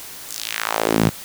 sawtooth tone with high-pass filter sweep, 55 Hz, A1, in tune, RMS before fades -21 dBFS, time 0.28-1.1 s, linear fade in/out 20 ms, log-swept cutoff 8100 to 130 Hz, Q 1.7, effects white hiss -36 dBFS RMS until 1.24 s

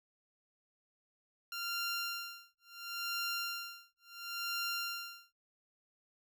15% pulse tone with tremolo, 1388 Hz, F6, 11 cents flat, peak -28 dBFS, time 1.52-5.33 s, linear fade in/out 2 ms, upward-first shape sine, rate 0.72 Hz, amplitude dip 100%, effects none

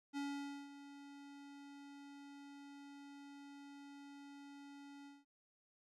square tone with ADSR envelope, 282.5 Hz, C#4, 33 cents sharp, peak -40 dBFS, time 0.13-5.25 s, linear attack 41 ms, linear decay 510 ms, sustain -14 dB, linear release 190 ms, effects low-pass 7000 Hz 12 dB/octave

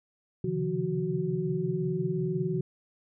sine tone cluster, 132.1 / 137.7 / 154.4 / 174.2 / 371.3 Hz, C3 / C#3 / D#3 / F3 / F#4, +17 / -11 / -13 / -4 / +6 cents, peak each -37 / -40 / -32 / -32 / -31 dBFS, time 0.44-2.61 s, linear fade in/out 5 ms, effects none

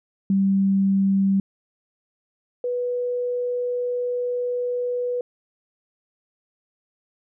sine tone pair in turn, 194.9 / 491.1 Hz, G3 / B4, -10 / -10 cents, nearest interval octave + major third, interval 1600 cents, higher second, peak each -16 / -22 dBFS, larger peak first, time 0.3-1.4 / 2.64-5.21 s, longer second, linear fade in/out 2 ms, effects none

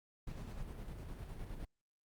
brown noise with tremolo, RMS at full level -44 dBFS, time 0.27-1.65 s, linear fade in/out 5 ms, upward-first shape square, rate 9.8 Hz, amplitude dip 35%, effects Opus 48 kbps

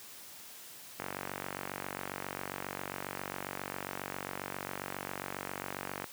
click train, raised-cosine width 0.5 ms, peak -21 dBFS, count 240, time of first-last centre 1-6.042 s, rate 47.4 Hz, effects white hiss -50 dBFS RMS until 6.12 s + high-pass 100 Hz 12 dB/octave

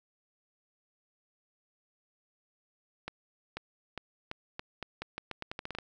accelerating click train, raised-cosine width 0.3 ms, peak -21 dBFS, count 16, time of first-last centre 3.08-5.786 s, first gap 490 ms, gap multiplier 0.83, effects none

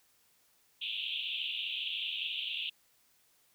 pink band-pass noise, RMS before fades -37 dBFS, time 0.81-2.7 s, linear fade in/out 10 ms, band 2600 to 3600 Hz, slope 96 dB/octave, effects white hiss -69 dBFS RMS until 3.54 s

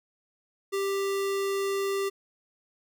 square tone, 393.7 Hz, G4, 8 cents sharp, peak -27 dBFS, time 0.72-2.1 s, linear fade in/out 20 ms, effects none

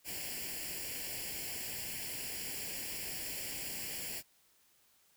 white noise with comb filter, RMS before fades -41 dBFS, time 0.04-4.23 s, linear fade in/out 50 ms, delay 0.4 ms, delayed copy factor +0.8, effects white hiss -69 dBFS RMS until 5.16 s

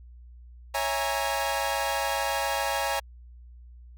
sawtooth chord, A# half-diminished seventh, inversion first, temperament equal with one note detuned, 554.4 / 659.3 / 825.3 / 932.3 Hz, C#5 / E5 / G#5 / A#5, 0 / 0 / -11 / 0 cents, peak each -28 / -30 / -26 / -28 dBFS, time 0.74-3 s, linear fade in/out 10 ms, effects added 60 Hz sine -45 dBFS peak until 3.97 s

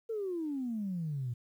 sine exponential sweep, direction down, 462.1 to 116 Hz, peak -32 dBFS, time 0.09-1.34 s, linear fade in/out 10 ms, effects tanh soft clip ceiling -28 dBFS + 11-bit

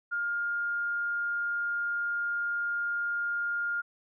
sine tone, 1411 Hz, F6, 17 cents sharp, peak -28 dBFS, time 0.11-3.82 s, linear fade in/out 20 ms, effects none

